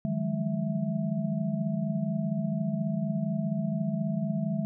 sine tone cluster, 153.1 / 169.8 / 183.9 / 208.1 / 657 Hz, D#3 / F3 / F#3 / G#3 / E5, -28 / -48 / -10 / +4 / -6 cents, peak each -32 / -36 / -34 / -30 / -39 dBFS, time 0.05-4.65 s, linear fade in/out 0 ms, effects none

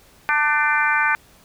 harmonic tone with a mistuned harmonic, 296.4 Hz, D4, 16 cents sharp, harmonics 3 / 4 / 5 / 6 / 7 / 8, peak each -23 / -24 / -20 / -24 / -26 / -25 dBFS, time 0.29-1.15 s, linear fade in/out 0 ms, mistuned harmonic 5, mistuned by +37 cents, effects pink hiss -52 dBFS RMS until 1.44 s

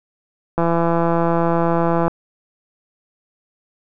click train, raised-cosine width 1 ms, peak -5 dBFS, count 253, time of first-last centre 0.58-2.08 s, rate 168 Hz, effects none

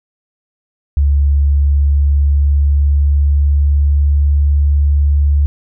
sine tone with pitch glide, 71 to 72.07 Hz, C#2 to D2, +42 to -32 cents, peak -8 dBFS, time 0.97-5.46 s, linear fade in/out 0 ms, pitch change +26 cents, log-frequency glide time 1.29-4.48 s, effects none

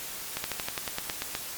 slowing click train, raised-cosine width 0.2 ms, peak -12 dBFS, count 11, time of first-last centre 0.37-1.351 s, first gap 71 ms, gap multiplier 1.07, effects white hiss -38 dBFS RMS until 1.57 s + MP3 96 kbps

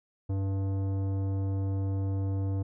sine tone with tanh clipping, 97.2 Hz, G2, 14 cents flat, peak -29 dBFS, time 0.29-2.63 s, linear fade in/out 10 ms, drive 14 dB, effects none

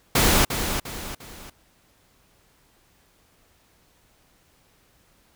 pink noise with echo, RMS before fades -18 dBFS, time 0.15-0.45 s, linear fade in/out 5 ms, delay 350 ms, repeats 3, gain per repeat -8 dB, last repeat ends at 1.5 s, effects pink hiss -61 dBFS RMS until 5.35 s

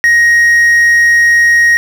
triangle tone with quantisation, 1878 Hz, A#6, 12 cents sharp, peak -3 dBFS, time 0.04-1.77 s, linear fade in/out 0 ms, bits 5, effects none

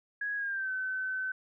sine tone with pitch glide, 1661.2 to 1523.3 Hz, G#6 to F#6, 0 to +50 cents, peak -31 dBFS, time 0.21-1.32 s, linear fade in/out 5 ms, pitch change -150 cents, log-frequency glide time 0.36-0.71 s, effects none

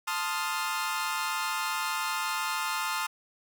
sawtooth chord, F dominant seventh, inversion first, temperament equal, 880 / 1046.5 / 1244.5 / 1396.9 Hz, A5 / C6 / Eb6 / F6, 0 / 0 / 0 / 0 cents, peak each -31 dBFS, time 0.07-3.07 s, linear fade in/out 10 ms, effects none

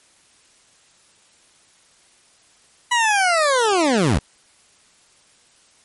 20% pulse linear sweep, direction down, 987.8 to 56.4 Hz, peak -10 dBFS, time 2.91-4.19 s, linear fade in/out 10 ms, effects white hiss -55 dBFS RMS until 5.84 s + MP3 48 kbps

